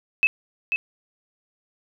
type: tone with echo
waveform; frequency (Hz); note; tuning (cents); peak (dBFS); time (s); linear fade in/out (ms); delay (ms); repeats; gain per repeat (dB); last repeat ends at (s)
sine; 2600; E7; -24; -14; 0.23-0.27; 0; 490; 1; -6; 0.76
effects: none